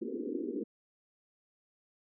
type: band-pass noise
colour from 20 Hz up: pink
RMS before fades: -37 dBFS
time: 0.01-0.64 s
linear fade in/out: 10 ms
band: 220 to 470 Hz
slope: 96 dB/octave
effects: none